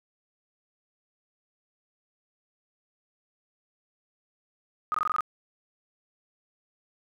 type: tone bursts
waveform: sine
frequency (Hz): 1244.5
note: D#6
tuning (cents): 0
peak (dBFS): -23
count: 7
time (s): 4.92-5.207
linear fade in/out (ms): 0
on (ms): 23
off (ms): 21
effects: none